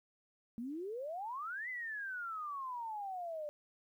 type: exponential two-way sweep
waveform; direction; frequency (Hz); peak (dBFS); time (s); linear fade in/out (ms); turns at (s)
sine; up then down; 223.2 to 2050 to 584; -39; 0.58-3.49; 0; 1.69
effects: 12-bit